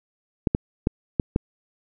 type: clicks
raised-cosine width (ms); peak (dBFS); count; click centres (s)
3; -6; 5; 0.472 / 0.549 / 0.871 / 1.198 / 1.361
effects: none